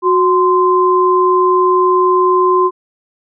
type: tone pair together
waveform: sine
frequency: 367 / 1038 Hz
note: F#4 / C6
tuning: -14 / -14 cents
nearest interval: octave + tritone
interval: 1800 cents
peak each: -11 dBFS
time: 0.02-2.71 s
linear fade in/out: 50 ms
effects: none